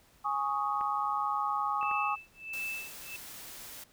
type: chord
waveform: sine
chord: Ab suspended fourth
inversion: none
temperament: equal with one note detuned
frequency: 830.6 / 1108.7 / 1248.1 Hz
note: Ab5 / Db6 / Eb6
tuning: 0 / 0 / +5 cents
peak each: -33 dBFS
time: 0.24-2.16 s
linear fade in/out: 20 ms
type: clicks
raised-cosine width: 0.5 ms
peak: -30 dBFS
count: 3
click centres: 0.811 / 1.829 / 1.913 s
type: tone with tremolo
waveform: sine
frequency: 2637 Hz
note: E7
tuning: in tune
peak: -33 dBFS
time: 1.81-3.16 s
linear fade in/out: 2 ms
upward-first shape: sine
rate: 1.5 Hz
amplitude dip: 100%
type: noise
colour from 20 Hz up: white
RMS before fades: -46 dBFS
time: 2.53-3.84 s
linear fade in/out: 5 ms
effects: pink hiss -63 dBFS RMS until 3.92 s